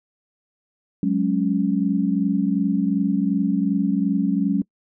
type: chord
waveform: sine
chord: F# suspended second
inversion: none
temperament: equal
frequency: 185 / 207.7 / 277.2 Hz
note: F#3 / G#3 / C#4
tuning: 0 / 0 / 0 cents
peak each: -22 dBFS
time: 1.03-4.62 s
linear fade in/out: 2 ms
effects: noise-tail reverb RT60 0.1 s tail -25 dB re dry